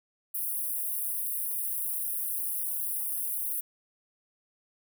white high-pass noise, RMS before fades -32 dBFS, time 0.34-3.61 s, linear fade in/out 10 ms, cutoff 9300 Hz, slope 96 dB/octave, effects none

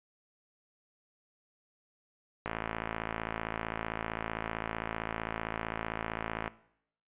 click train, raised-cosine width 0.5 ms, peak -18 dBFS, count 224, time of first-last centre 2.46-6.478 s, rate 55.5 Hz, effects noise-tail reverb RT60 0.7 s tail -18 dB re dry + resampled to 8000 Hz

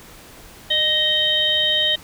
harmonic tone with a mistuned harmonic, 622.3 Hz, D#5, in tune, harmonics 1 / 3 / 5 / 6, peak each -28 / -25 / -18 / -21 dBFS, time 0.7-1.96 s, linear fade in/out 10 ms, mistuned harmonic 1, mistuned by -33 cents, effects pink hiss -43 dBFS RMS until 2.03 s

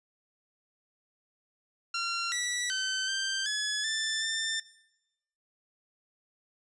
15% pulse tone with pitch steps, 1375 / 1952 / 1534 / 1570 / 1699 / 1768 / 1790 Hz, F6 / B6 / G6 / G6 / G#6 / A6 / A6, -27 / -21 / -38 / +2 / +39 / +8 / +29 cents, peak -23 dBFS, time 1.94-4.6 s, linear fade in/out 5 ms, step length 380 ms, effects noise-tail reverb RT60 0.9 s tail -20 dB re dry + resampled to 22050 Hz

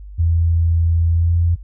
sine tone with pitch glide, 83.5 to 85.21 Hz, E2 to F2, +23 to -42 cents, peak -12 dBFS, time 0.18-1.56 s, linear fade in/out 20 ms, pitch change +35 cents, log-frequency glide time 1.11-1.35 s, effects added 50 Hz sine -32 dBFS peak until 1.63 s

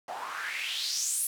white noise with band-pass filter sweep, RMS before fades -33 dBFS, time 0.08-1.27 s, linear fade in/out 2 ms, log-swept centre 710 to 11000 Hz, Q 4.3, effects none

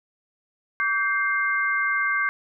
sine tone cluster, 1151 / 1570 / 2106 Hz, D6 / G6 / C7, -35 / +2 / +11 cents, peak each -27 / -23 / -26 dBFS, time 0.8-2.29 s, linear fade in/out 0 ms, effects none

